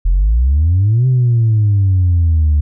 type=exponential two-way sweep; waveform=sine; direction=up then down; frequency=40.74 to 130.6 to 72.7 Hz; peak=-7 dBFS; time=0.05-2.61 s; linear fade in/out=10 ms; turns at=1.07 s; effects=tanh soft clip ceiling -6 dBFS